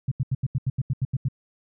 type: tone bursts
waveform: sine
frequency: 130.81 Hz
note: C3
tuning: in tune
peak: -20 dBFS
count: 11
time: 0.08-1.285 s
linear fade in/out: 5 ms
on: 35 ms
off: 82 ms
effects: none